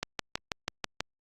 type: click train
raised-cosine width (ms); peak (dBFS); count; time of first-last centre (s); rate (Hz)
0.2; -12; 7; 0.03-1.006; 6.15
effects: Opus 48 kbps